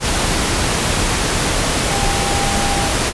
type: tone in noise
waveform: sine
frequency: 799 Hz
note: G5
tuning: 33 cents sharp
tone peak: -22 dBFS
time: 1.88-2.91 s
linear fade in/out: 50 ms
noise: pink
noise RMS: -17 dBFS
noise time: 0-3.13 s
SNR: -8 dB
effects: resampled to 24000 Hz